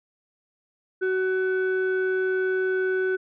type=tone pair together; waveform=sine; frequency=374.9 / 1499.6 Hz; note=F#4 / F#6; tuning=+23 / +23 cents; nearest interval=2 octaves; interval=2400 cents; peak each=-21 / -27 dBFS; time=1.01-3.17 s; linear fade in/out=20 ms; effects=tanh soft clip ceiling -17 dBFS